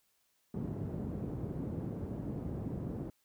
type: band-pass noise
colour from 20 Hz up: pink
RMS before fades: -39 dBFS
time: 0.54-3.1 s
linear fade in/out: 2 ms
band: 100 to 300 Hz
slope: 12 dB/octave
effects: white hiss -75 dBFS RMS until 3.24 s